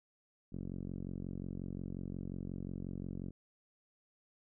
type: tone with low-pass filter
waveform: 5% pulse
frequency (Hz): 45.6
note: F#1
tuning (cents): -24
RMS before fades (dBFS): -42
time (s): 0.52-3.31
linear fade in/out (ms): 10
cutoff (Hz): 220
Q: 1.2
effects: none